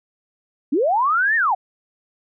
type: linear two-way sweep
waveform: sine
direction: up then down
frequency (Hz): 245.3 to 1864.7 to 688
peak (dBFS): -15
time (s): 0.72-1.55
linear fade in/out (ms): 10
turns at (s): 1.36
effects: none